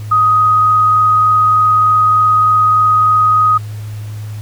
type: tone with frequency modulation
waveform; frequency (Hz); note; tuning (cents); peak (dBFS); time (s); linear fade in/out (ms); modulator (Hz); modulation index
sine; 1252; D#6; +10; -7; 0.11-3.58; 10; 23.3; 0.27
effects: added 106 Hz sine -22 dBFS peak until 4.41 s + pink hiss -40 dBFS RMS until 4.41 s